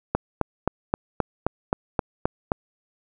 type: click train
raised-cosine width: 1 ms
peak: -6 dBFS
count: 10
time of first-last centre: 0.15-2.518 s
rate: 3.8 Hz
effects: none

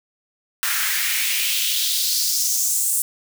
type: noise with high-pass filter sweep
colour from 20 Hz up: white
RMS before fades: -21 dBFS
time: 0.63-3.02 s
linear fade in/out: 0 ms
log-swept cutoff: 1400 to 8900 Hz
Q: 2.6
effects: none

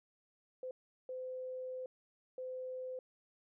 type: tone bursts at uneven times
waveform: sine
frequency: 512 Hz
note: C5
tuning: 38 cents flat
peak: -40 dBFS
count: 3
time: 0.63-0.71 / 1.09-1.86 / 2.38-2.99 s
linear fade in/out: 2 ms
effects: none

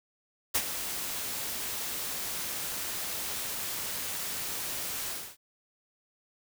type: noise with ADSR envelope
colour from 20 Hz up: white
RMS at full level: -25 dBFS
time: 0.54-5.37 s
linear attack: 15 ms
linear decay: 58 ms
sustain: -10 dB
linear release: 280 ms
effects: none

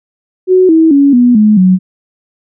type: tone with pitch steps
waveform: sine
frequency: 370.4 / 322.5 / 280.7 / 244.4 / 212.7 / 185.2 Hz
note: F#4 / E4 / C#4 / B3 / G#3 / F#3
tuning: +2 / -38 / +22 / -18 / +42 / +2 cents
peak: -3 dBFS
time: 0.47-1.79 s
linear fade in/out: 50 ms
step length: 220 ms
effects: none

